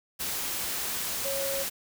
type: tone in noise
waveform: sine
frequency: 549 Hz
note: C#5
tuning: 17 cents flat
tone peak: -31 dBFS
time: 1.24-1.64 s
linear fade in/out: 20 ms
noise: white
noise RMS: -32 dBFS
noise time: 0.19-1.7 s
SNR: -2 dB
effects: none